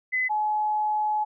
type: tone pair in turn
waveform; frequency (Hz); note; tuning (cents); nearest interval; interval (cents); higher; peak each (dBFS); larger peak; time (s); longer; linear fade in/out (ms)
sine; 2021 / 849.7; B6 / G#5; +39 / +39; octave + minor third; 1500; first; -22; neither; 0.12-0.29 / 0.29-1.25; second; 20
effects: none